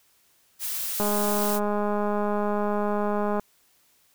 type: noise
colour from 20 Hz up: blue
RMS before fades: -30 dBFS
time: 0.59-1.6 s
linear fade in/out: 50 ms
type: click train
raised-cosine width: 1 ms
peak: -14 dBFS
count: 497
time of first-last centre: 1-3.396 s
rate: 207 Hz
effects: white hiss -63 dBFS RMS until 4.14 s